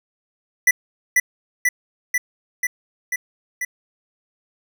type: tone with echo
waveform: square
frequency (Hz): 1975.5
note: B6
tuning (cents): 0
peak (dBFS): -11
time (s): 0.67-0.71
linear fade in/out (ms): 5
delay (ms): 490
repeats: 6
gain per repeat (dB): -2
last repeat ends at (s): 3.65
effects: none